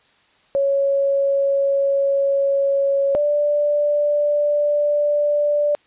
sine tone pair in turn, 554.4 / 587.4 Hz, C#5 / D5, 0 / 0 cents, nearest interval minor second, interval 100 cents, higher second, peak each -15 dBFS, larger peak neither, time 0.55-3.15 / 3.15-5.75 s, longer neither, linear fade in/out 0 ms, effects white hiss -57 dBFS RMS until 5.86 s + resampled to 8000 Hz

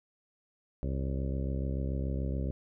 harmonic tone with a mistuned harmonic, 67 Hz, C2, 42 cents sharp, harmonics 1 / 2 / 3 / 4 / 5 / 6 / 7 / 8 / 9, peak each -32 / -36 / -40 / -42 / -46 / -46 / -49 / -47 / -50 dBFS, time 0.83-2.51 s, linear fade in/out 0 ms, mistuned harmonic 9, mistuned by -53 cents, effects none

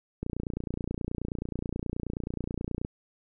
click train, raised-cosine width 3 ms, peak -19 dBFS, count 78, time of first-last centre 0.23-2.849 s, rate 29.4 Hz, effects none

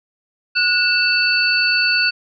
sine tone cluster, 1463 / 2661 / 4490 Hz, F#6 / E7 / C#8, -20 / +16 / +21 cents, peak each -18 dBFS, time 0.55-2.11 s, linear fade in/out 20 ms, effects none

